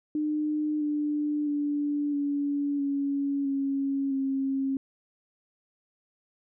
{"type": "tone with pitch steps", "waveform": "sine", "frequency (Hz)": [302.6, 296.9, 291.3, 285.8, 280.4, 275.1, 269.9], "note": ["D#4", "D4", "D4", "D4", "C#4", "C#4", "C#4"], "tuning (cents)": [-48, 19, -14, -47, 20, -13, -46], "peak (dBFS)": -25, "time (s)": [0.15, 4.77], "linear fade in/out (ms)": 2, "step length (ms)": 660, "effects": []}